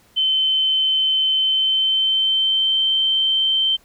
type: tone with pitch glide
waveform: sine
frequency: 3073 to 3112 Hz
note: G7 to G7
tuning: -35 to -13 cents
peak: -15 dBFS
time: 0.16-3.77 s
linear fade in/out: 20 ms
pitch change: +22 cents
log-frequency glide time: 1.36-2.82 s
effects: pink hiss -55 dBFS RMS until 3.84 s